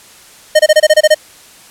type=tone bursts; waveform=square; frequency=615 Hz; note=D#5; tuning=20 cents flat; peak=-4 dBFS; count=9; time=0.55-1.146 s; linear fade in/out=10 ms; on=44 ms; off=25 ms; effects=white hiss -40 dBFS RMS until 1.7 s + low-pass 11000 Hz 12 dB/octave